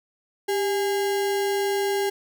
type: tone with sample-and-hold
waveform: sine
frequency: 395.8 Hz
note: G4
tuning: 17 cents sharp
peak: -21 dBFS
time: 0.48-2.1 s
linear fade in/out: 10 ms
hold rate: 1225 Hz
effects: none